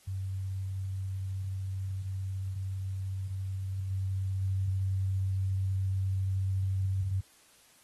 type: tone with level steps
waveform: sine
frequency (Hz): 95.7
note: G2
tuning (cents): -41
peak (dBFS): -32 / -29 / -27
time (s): 0.07-7.21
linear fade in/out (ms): 10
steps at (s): 3.9 / 4.41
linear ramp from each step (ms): 10
effects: white hiss -61 dBFS RMS until 7.83 s + AAC 32 kbps